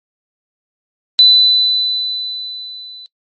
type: tone with level ramp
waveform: sine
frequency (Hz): 3997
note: B7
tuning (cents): +20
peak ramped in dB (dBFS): -3 to -32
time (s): 1.19-3.06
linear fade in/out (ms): 0
effects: noise-tail reverb RT60 0.1 s tail -22 dB re dry + MP3 32 kbps